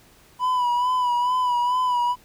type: tone with vibrato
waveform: triangle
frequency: 987.8 Hz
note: B5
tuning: in tune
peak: -17 dBFS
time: 0.39-2.16 s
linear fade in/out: 50 ms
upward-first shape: sine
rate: 2.3 Hz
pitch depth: 44 cents each way
effects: pink hiss -54 dBFS RMS until 2.24 s